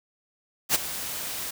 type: noise with ADSR envelope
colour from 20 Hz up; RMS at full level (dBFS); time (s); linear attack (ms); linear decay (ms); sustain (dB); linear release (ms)
white; -19; 0.69-1.51; 59; 16; -14; 8
effects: none